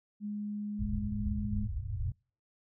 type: tone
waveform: sine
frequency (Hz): 207.7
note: G#3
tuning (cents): 0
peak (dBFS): -34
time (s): 0.2-1.68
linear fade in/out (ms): 50
type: low-pass noise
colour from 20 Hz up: white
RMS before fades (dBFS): -35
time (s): 0.79-2.12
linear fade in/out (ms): 5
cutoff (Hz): 120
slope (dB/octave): 96
effects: noise-tail reverb RT60 0.4 s tail -26 dB re dry